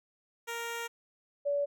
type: tone pair in turn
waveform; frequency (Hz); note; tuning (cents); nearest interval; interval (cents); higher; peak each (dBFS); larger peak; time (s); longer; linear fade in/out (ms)
10% pulse / sine; 466.2 / 572.2; A#4 / D5; 0 / -45; major third; 355; second; -27; neither; 0.47-0.88 / 1.45-1.66; first; 20
effects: none